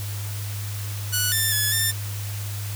5% pulse tone with pitch steps, 1475 / 1782 / 1712 / 1792 Hz, F#6 / A6 / A6 / A6, -6 / +22 / -48 / +31 cents, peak -10 dBFS, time 1.12-1.92 s, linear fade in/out 20 ms, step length 200 ms, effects added 102 Hz sine -28 dBFS peak until 2.75 s + white hiss -37 dBFS RMS until 2.75 s

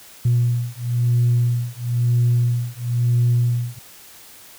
sine beating tone pair, 120 / 121 Hz, B2 / B2, -49 / -35 cents, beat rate 1 Hz, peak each -18 dBFS, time 0.25-3.79 s, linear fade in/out 5 ms, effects tanh soft clip ceiling -10 dBFS + white hiss -44 dBFS RMS until 4.58 s

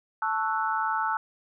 sine chord, F# minor seventh, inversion first, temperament equal, 880 / 1108.7 / 1318.5 / 1480 Hz, A5 / C#6 / E6 / F#6, 0 / 0 / 0 / 0 cents, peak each -28 / -34 / -29 / -32 dBFS, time 0.22-1.17 s, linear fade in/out 2 ms, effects none

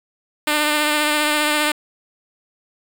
5% pulse tone with vibrato, 299.9 Hz, D4, 36 cents sharp, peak -5 dBFS, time 0.47-1.72 s, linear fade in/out 5 ms, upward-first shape triangle, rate 15 Hz, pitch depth 26 cents each way, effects 7-bit

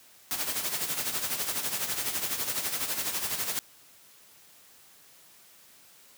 white noise with tremolo, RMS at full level -29 dBFS, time 0.31-3.59 s, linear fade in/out 0 ms, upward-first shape sine, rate 12 Hz, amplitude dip 60%, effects white hiss -56 dBFS RMS until 6.17 s + high-pass 80 Hz 12 dB/octave

